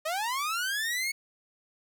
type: linear sweep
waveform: sawtooth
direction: up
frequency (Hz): 602 to 2217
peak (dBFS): -25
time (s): 0.05-1.12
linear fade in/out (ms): 10
effects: none